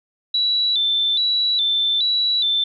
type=tone with vibrato; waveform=sine; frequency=3729 Hz; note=A#7; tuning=in tune; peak=-16 dBFS; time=0.34-2.64 s; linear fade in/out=5 ms; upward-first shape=square; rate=1.2 Hz; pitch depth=88 cents each way; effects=none